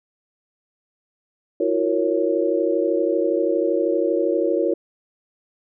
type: chord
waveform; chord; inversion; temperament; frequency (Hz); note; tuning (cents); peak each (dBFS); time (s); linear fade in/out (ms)
sine; F# dominant seventh; third; equal with one note detuned; 329.6 / 362.2 / 466.2 / 554.4; E4 / F#4 / A#4 / C#5; 0 / -37 / 0 / 0; -23; 1.6-4.74; 5
effects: none